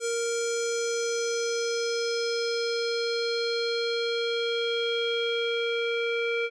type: tone with low-pass filter sweep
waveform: square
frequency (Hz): 466.2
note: A#4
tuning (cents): 0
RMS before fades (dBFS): -28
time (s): 0-6.5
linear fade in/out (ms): 50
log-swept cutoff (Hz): 7500 to 2600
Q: 4.5
effects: none